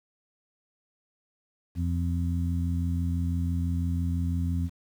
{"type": "harmonic tone", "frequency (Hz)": 86, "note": "F2", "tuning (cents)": -26, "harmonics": [1, 2, 3], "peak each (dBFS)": [-26, -32, -34], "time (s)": [1.75, 4.7], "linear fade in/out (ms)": 50, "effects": ["9-bit"]}